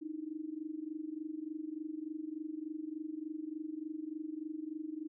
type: tone with amplitude modulation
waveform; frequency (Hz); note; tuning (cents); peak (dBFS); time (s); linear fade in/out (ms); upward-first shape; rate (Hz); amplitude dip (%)
sine; 311.1; D#4; 0; -35; 0.01-5.08; 20; sine; 23.4; 85
effects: none